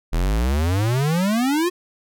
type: exponential sweep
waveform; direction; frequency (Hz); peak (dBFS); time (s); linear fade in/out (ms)
square; up; 39.13 to 367.8; -18; 0.12-1.7; 20
effects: none